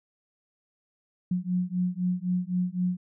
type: beating tone pair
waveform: sine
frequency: 178.6 / 182.5 Hz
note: F3 / F#3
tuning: +39 / -24 cents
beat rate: 3.9 Hz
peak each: -28 dBFS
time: 1.31-2.97 s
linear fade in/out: 5 ms
effects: none